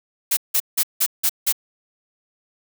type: noise bursts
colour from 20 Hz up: blue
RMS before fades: -18 dBFS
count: 6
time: 0.31-1.526 s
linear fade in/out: 10 ms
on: 61 ms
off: 170 ms
effects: none